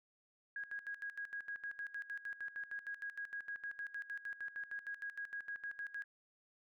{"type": "tone with tremolo", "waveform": "sine", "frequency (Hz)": 1645, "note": "G#6", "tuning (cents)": -17, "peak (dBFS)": -40, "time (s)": [0.56, 6.04], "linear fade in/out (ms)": 2, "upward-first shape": "square", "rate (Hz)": 6.5, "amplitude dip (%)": 80, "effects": []}